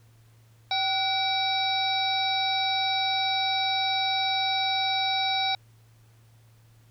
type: harmonic tone with a mistuned harmonic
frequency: 769 Hz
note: G5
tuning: 33 cents flat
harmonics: 1 / 2 / 3 / 5 / 6 / 7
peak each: -27 / -39 / -32 / -27 / -37 / -37 dBFS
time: 0.71-5.55 s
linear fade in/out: 2 ms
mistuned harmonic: 2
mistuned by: -84 cents
effects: added 113 Hz sine -54 dBFS peak until 6.9 s + pink hiss -64 dBFS RMS until 6.9 s

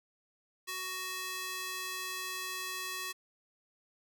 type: tone with high-pass filter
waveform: square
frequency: 372 Hz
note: F#4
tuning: 9 cents sharp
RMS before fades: -39 dBFS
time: 0.67-3.13 s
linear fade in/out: 20 ms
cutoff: 1600 Hz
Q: 0.61
effects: none

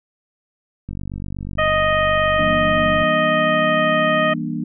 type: click train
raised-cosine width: 5 ms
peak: -17 dBFS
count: 104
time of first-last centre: 0.89-3.027 s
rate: 48.2 Hz
type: harmonic tone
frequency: 622.3 Hz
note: D#5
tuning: in tune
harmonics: 1 / 2 / 3 / 4 / 5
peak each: -18 / -20 / -21 / -28 / -29 dBFS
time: 1.58-4.34 s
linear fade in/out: 10 ms
type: chord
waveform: sine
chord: E half-diminished seventh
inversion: none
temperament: just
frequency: 164.81 / 197.78 / 237.3 / 296.7 Hz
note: E3 / G3 / Bb3 / D4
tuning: 0 / +16 / +31 / +18 cents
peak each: -27 / -30 / -25 / -28 dBFS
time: 2.38-4.64 s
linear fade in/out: 5 ms
effects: none

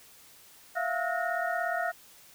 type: tone cluster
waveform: sine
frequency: 670 / 707 / 1298 / 1443 / 1846 Hz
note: E5 / F5 / E6 / F#6 / A#6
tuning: +28 / +21 / -27 / -44 / -17 cents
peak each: -33 / -32 / -40 / -34 / -36 dBFS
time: 0.75-1.92 s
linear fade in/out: 20 ms
effects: white hiss -55 dBFS RMS until 2.34 s

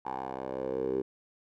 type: tone with band-pass filter sweep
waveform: 10% pulse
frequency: 65.5 Hz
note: C2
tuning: 2 cents sharp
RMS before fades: -34 dBFS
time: 0.05-1.02 s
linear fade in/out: 10 ms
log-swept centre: 850 to 390 Hz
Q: 5.8
effects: none

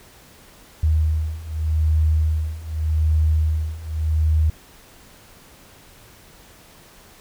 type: beating tone pair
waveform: sine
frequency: 77.7 / 78.54 Hz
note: D#2 / D#2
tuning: -2 / +17 cents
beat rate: 0.84 Hz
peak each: -21 / -19 dBFS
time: 0.83-4.5 s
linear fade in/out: 5 ms
effects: pink hiss -48 dBFS RMS until 7.2 s

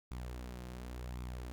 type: tone with flanger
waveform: sawtooth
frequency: 61.6 Hz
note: B1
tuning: 4 cents flat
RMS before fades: -44 dBFS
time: 0.11-1.52 s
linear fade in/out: 0 ms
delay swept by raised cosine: 0.84 to 5.74 ms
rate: 0.91 Hz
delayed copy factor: +0.5
effects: 13-bit

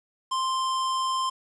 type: tone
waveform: square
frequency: 1046.5 Hz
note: C6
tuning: in tune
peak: -25 dBFS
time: 0.31-1.3 s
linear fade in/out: 10 ms
effects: resampled to 22050 Hz + 9-bit

